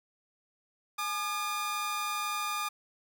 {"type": "tone pair together", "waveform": "sawtooth", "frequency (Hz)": [842, 1212], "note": ["G#5", "D#6"], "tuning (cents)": [24, -46], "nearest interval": "tritone", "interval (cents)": 630, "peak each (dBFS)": [-36, -28], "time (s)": [0.98, 2.69], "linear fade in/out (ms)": 10, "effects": []}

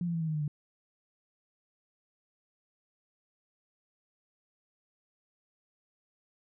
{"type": "tone with pitch steps", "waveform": "sine", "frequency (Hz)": [174.61, 169.74, 165, 160.4, 155.92, 151.57, 147.34], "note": ["F3", "F3", "E3", "E3", "D#3", "D#3", "D3"], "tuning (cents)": [0, -49, 2, -47, 4, -45, 6], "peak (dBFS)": -29, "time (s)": [0.01, 0.479], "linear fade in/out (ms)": 2, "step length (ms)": 67, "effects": []}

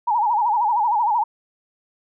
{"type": "tone with vibrato", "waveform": "sine", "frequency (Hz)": 895, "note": "A5", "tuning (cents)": 29, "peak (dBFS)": -16, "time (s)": [0.07, 1.24], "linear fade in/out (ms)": 10, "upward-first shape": "sine", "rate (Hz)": 13, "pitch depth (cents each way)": 150, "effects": []}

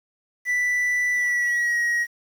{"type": "tone with pitch glide", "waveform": "triangle", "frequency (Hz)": [1975.5, 1896.1], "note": ["B6", "A#6"], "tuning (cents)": [0, 29], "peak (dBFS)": -18, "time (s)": [0.45, 2.07], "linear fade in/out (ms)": 50, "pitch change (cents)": -71, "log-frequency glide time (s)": [1.14, 1.77], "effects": ["8-bit"]}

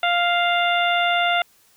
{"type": "harmonic tone with a mistuned harmonic", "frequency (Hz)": 698.5, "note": "F5", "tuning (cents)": 0, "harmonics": [1, 2, 3, 4, 5], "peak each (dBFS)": [-20, -23, -25, -26, -27], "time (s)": [0.03, 1.42], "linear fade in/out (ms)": 2, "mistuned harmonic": 5, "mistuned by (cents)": 22, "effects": ["white hiss -57 dBFS RMS until 1.76 s"]}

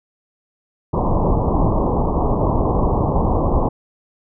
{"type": "low-pass noise", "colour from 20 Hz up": "pink", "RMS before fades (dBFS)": -17, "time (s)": [0.93, 3.69], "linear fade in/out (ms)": 10, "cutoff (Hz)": 1100, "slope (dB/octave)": 96, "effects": []}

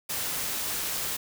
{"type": "noise", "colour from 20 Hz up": "white", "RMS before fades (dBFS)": -31, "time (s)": [0.09, 1.17], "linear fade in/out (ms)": 10, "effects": []}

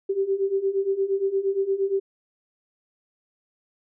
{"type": "beating tone pair", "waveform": "sine", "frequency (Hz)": [385.2, 393.8], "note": ["G4", "G4"], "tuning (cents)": [-30, 8], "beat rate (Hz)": 8.6, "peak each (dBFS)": [-26, -23], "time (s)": [0.09, 2], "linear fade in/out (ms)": 10, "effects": []}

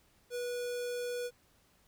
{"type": "tone with notch filter", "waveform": "square", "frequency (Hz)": 487.3, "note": "B4", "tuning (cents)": -23, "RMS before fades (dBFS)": -37, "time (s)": [0.3, 1.31], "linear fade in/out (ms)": 50, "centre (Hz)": 1900, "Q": 1.8, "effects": ["pink hiss -68 dBFS RMS until 1.87 s"]}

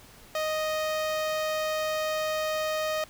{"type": "tone with notch filter", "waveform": "sawtooth", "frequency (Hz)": 622.3, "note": "D#5", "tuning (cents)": 0, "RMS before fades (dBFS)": -29, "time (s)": [0.35, 3.04], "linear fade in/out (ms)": 2, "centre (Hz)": 9500, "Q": 1.5, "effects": ["pink hiss -52 dBFS RMS until 3.09 s"]}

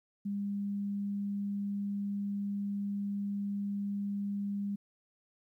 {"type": "tone", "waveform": "sine", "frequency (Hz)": 201.4, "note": "G3", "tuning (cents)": 47, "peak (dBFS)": -32, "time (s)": [0.25, 4.76], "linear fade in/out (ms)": 10, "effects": ["12-bit"]}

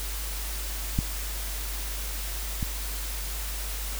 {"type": "clicks", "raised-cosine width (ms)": 5, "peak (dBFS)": [-11, -17], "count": 2, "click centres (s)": [0.989, 2.628], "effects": ["added 50 Hz sine -32 dBFS peak until 3.99 s", "white hiss -36 dBFS RMS until 3.99 s"]}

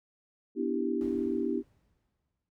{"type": "chord", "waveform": "sine", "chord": "E minor seventh", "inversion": "second", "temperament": "equal", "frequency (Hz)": [246.9, 293.7, 329.6, 392], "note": ["B3", "D4", "E4", "G4"], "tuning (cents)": [0, 0, 0, 0], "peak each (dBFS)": -33, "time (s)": [0.55, 1.63], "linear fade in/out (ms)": 50}
{"type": "noise with exponential decay", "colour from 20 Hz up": "brown", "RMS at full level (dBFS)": -43, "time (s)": [1.01, 2.49], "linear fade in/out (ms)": 1, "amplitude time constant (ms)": 320}
{"effects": ["noise-tail reverb RT60 0.1 s tail -21 dB re dry", "high-pass 60 Hz 12 dB/octave"]}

